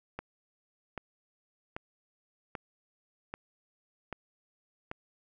click train, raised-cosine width 0.5 ms, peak -22 dBFS, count 7, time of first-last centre 0.19-4.914 s, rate 1.27 Hz, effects none

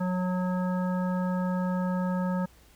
harmonic tone, 182.5 Hz, F#3, 24 cents flat, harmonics 1 / 3 / 5 / 7 / 9, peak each -26 / -35 / -37 / -41 / -44 dBFS, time 0-2.46 s, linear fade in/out 10 ms, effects added 60 Hz sine -59 dBFS peak until 2.75 s + pink hiss -59 dBFS RMS until 2.75 s

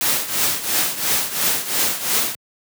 white noise with tremolo, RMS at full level -17 dBFS, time 0.01-2.35 s, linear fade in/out 0 ms, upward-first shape triangle, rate 2.9 Hz, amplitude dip 80%, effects high-pass 100 Hz 12 dB/octave

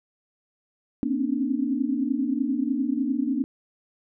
sine tone cluster, 236.4 / 263.2 / 273.3 / 296.4 Hz, A#3 / C4 / C#4 / D4, +24 / +10 / -24 / +16 cents, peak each -28 dBFS, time 1.03-3.44 s, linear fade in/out 0 ms, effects none

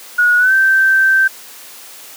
sine tone with pitch glide, 1453 to 1557.3 Hz, F#6 to G6, -32 to -12 cents, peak -8 dBFS, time 0.18-1.28 s, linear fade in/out 10 ms, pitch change +120 cents, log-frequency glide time 0.38-0.53 s, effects white hiss -36 dBFS RMS until 2.16 s + high-pass 300 Hz 12 dB/octave

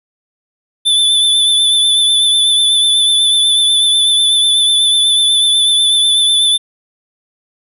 square tone with vibrato, 3508 Hz, A7, 6 cents flat, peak -9 dBFS, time 0.85-6.58 s, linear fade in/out 20 ms, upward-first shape sine, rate 8.1 Hz, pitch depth 27 cents each way, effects resampled to 32000 Hz

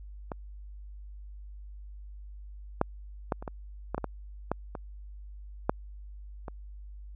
clicks, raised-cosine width 1 ms, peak -20 / -9 / -13 / -27 / -21 / -16 / -17 / -17 / -13 / -22 / -9 / -24 dBFS, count 12, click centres 0.318 / 2.814 / 3.322 / 3.425 / 3.478 / 3.946 / 3.98 / 4.043 / 4.516 / 4.752 / 5.695 / 6.482 s, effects added 50 Hz sine -42 dBFS peak until 7.15 s

